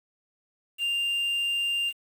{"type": "tone with quantisation", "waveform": "triangle", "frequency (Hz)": 2794, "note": "F7", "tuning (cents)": 0, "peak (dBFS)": -23, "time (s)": [0.78, 1.93], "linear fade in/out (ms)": 50, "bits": 8, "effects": []}